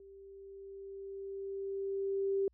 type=tone with level ramp; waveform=sine; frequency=392 Hz; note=G4; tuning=in tune; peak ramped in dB=-52 to -28 dBFS; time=0-2.48 s; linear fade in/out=2 ms; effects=added 60 Hz sine -67 dBFS peak until 2.53 s